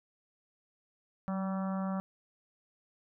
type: harmonic tone with a mistuned harmonic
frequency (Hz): 192.2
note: G3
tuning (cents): -34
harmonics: 1 / 3 / 4 / 5 / 6 / 7 / 8 / 9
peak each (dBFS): -32 / -42 / -44 / -48 / -45 / -47 / -58 / -58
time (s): 1.28-2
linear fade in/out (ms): 0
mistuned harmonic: 1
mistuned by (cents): -25
effects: none